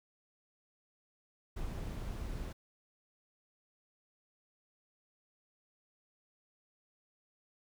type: noise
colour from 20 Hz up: brown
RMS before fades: -40 dBFS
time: 1.56-2.53 s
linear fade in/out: 10 ms
effects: none